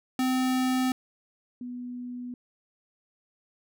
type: tone pair in turn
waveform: square / sine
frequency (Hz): 257.1 / 246.3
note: C4 / B3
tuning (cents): -30 / -5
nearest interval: minor second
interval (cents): 75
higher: first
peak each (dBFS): -24 / -34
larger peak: first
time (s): 0.19-0.92 / 1.61-2.34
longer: neither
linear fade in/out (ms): 2
effects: none